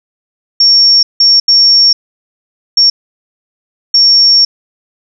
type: tone bursts at uneven times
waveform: sine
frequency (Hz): 5500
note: F8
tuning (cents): -27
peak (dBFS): -3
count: 5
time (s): 0.6-1.03 / 1.2-1.4 / 1.48-1.93 / 2.77-2.9 / 3.94-4.45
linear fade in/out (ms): 5
effects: none